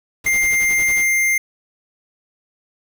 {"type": "noise with tremolo", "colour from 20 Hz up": "pink", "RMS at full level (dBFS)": -33, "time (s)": [0.24, 1.05], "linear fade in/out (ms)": 5, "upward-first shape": "sine", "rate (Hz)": 11, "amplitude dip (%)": 80}
{"type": "tone", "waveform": "square", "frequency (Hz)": 2100, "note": "C7", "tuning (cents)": 6, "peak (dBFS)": -15, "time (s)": [0.26, 1.38], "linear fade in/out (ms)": 5}
{"effects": []}